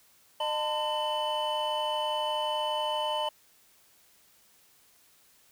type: tone cluster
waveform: triangle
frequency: 608 / 894 / 1019 / 3008 Hz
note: D#5 / A5 / C6 / F#7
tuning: -40 / +27 / -46 / +28 cents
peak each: -30 / -29 / -35 / -32 dBFS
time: 0.4-3.29 s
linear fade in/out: 5 ms
effects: tanh soft clip ceiling -19 dBFS + white hiss -62 dBFS RMS until 5.51 s